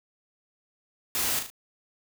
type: noise with echo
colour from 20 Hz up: white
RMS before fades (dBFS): -28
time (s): 1.15-1.39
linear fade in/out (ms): 0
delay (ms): 37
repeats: 3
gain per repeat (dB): -6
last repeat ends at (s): 1.501
effects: none